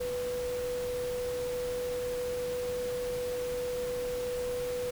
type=tone in noise; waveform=sine; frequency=494 Hz; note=B4; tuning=in tune; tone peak=-31 dBFS; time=0-4.91 s; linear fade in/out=10 ms; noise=pink; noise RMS=-43 dBFS; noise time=0-4.91 s; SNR=+9 dB; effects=none